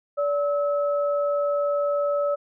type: tone pair together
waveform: sine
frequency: 576.9 / 1295 Hz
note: D5 / E6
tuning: -31 / -31 cents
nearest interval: octave + major second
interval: 1400 cents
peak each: -21 / -30 dBFS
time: 0.17-2.36 s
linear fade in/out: 20 ms
effects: none